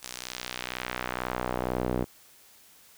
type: tone with band-pass filter sweep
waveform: sawtooth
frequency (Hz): 62.1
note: B1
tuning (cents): +10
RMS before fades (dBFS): -33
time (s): 0.02-2.05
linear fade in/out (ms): 20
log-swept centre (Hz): 7800 to 360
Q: 0.9
effects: white hiss -56 dBFS RMS until 2.97 s